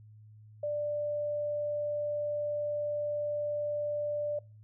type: tone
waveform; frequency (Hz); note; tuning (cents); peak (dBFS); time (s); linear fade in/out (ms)
sine; 590; D5; +8; -30; 0.63-4.39; 5
effects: noise-tail reverb RT60 0.4 s tail -26 dB re dry + added 107 Hz sine -51 dBFS peak until 4.63 s